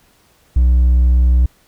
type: tone with hard clipping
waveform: sine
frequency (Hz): 62.2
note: B1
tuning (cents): +13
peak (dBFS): -9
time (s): 0.56-1.46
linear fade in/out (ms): 5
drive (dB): 2
effects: pink hiss -54 dBFS RMS until 1.67 s